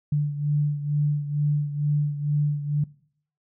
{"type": "beating tone pair", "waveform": "sine", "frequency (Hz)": [146.6, 148.8], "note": ["D3", "D3"], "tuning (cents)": [-3, 23], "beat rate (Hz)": 2.2, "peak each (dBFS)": [-22, -28], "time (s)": [0.12, 2.84], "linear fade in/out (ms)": 5, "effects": ["noise-tail reverb RT60 0.6 s tail -22 dB re dry"]}